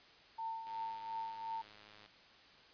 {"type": "tone with tremolo", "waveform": "sine", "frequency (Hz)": 900, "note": "A5", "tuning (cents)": 39, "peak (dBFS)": -37, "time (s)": [0.38, 1.62], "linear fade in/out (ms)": 10, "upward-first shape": "triangle", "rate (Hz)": 2.8, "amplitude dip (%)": 65}
{"type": "click train", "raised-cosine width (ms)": 0.2, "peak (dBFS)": -40, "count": 147, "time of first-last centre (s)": [0.67, 2.06], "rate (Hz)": 105}
{"effects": ["white hiss -61 dBFS RMS until 2.73 s", "resampled to 11025 Hz"]}